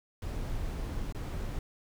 brown noise with dropouts, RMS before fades -35 dBFS, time 0.22-1.59 s, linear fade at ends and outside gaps 2 ms, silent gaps 1.125-1.147 s, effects none

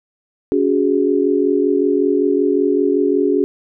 sine chord, C# suspended fourth, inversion none, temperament equal with one note detuned, 283 / 370 / 415.3 Hz, C#4 / F#4 / G#4, +36 / 0 / 0 cents, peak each -17 dBFS, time 0.52-3.44 s, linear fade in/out 0 ms, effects none

